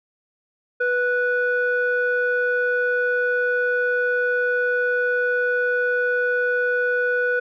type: tone with low-pass filter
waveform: square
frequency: 492 Hz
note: B4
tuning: 7 cents flat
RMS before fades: -21 dBFS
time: 0.8-7.4 s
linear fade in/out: 10 ms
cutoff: 1400 Hz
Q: 4.1
effects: none